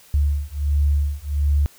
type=beating tone pair; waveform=sine; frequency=71.6 / 73 Hz; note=D2 / D2; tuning=-43 / -10 cents; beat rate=1.4 Hz; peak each=-20 dBFS; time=0.14-1.66 s; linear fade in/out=0 ms; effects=white hiss -50 dBFS RMS until 1.78 s